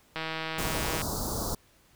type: click train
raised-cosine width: 0.3 ms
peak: -17 dBFS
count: 138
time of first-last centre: 0.16-1.016 s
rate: 160 Hz
type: band-stop noise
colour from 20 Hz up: pink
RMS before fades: -32 dBFS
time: 0.58-1.55 s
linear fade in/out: 5 ms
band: 1300 to 4200 Hz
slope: 48 dB/octave
effects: pink hiss -62 dBFS RMS until 1.95 s